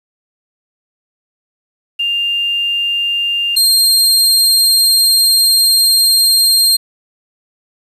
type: tone pair in turn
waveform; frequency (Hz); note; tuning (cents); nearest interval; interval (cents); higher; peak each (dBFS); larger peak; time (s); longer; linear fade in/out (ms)
sine / sawtooth; 2800 / 4195; F7 / C8; +4 / +4; perfect fifth; 700; second; -13 / -5; second; 1.99-3.56 / 3.56-6.77; second; 10
effects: resampled to 32000 Hz + 7-bit